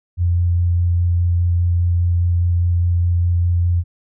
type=tone with vibrato; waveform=sine; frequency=87.1 Hz; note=F2; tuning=4 cents flat; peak=-13 dBFS; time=0.17-3.84 s; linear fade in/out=50 ms; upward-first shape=square; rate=4.9 Hz; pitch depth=8 cents each way; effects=none